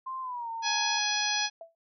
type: tone with pitch glide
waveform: sine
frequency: 1046.5 to 911 Hz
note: C6 to A#5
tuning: 0 to -40 cents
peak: -33 dBFS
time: 0.06-0.99 s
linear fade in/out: 10 ms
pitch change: -240 cents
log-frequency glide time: 0.21-0.5 s
type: harmonic tone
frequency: 836 Hz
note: G#5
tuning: 11 cents sharp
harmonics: 1 / 2 / 3 / 4 / 5 / 6 / 7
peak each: -34 / -34 / -34 / -34 / -34 / -34 / -34 dBFS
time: 0.62-1.5 s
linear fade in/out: 50 ms
type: tone with exponential decay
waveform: sine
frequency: 663 Hz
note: E5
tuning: 10 cents sharp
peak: -37 dBFS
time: 1.61-1.75 s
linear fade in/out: 2 ms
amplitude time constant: 30 ms
effects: none